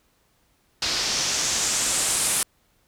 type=noise with low-pass filter sweep; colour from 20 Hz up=white; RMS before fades=-24 dBFS; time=0.82-2.43 s; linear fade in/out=2 ms; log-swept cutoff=4800 to 10000 Hz; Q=2.4; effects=pink hiss -65 dBFS RMS until 2.87 s